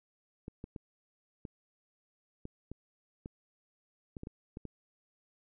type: clicks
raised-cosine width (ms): 3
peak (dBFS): -29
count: 12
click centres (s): 0.481 / 0.641 / 0.762 / 1.452 / 2.454 / 2.716 / 3.259 / 4.168 / 4.234 / 4.271 / 4.571 / 4.653
effects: none